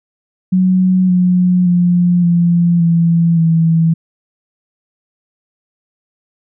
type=tone with pitch steps; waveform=sine; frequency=185 / 180.57 / 176.24 / 172.01 / 167.89 / 163.87 Hz; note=F#3 / F#3 / F3 / F3 / E3 / E3; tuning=0 / -42 / +16 / -26 / +32 / -10 cents; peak=-8 dBFS; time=0.52-3.94 s; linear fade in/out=10 ms; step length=570 ms; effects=none